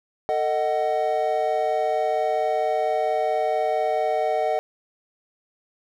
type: chord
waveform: triangle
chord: D# diminished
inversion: second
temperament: just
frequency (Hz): 448 / 622.3 / 746.7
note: A4 / D#5 / F#5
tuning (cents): +31 / 0 / +16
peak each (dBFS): -25 / -22 / -22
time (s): 0.29-4.59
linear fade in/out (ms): 0
effects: none